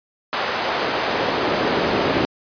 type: noise with high-pass filter sweep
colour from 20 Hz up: brown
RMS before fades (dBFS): -21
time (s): 0.33-2.25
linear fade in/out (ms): 0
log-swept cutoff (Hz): 780 to 280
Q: 0.79
effects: resampled to 11025 Hz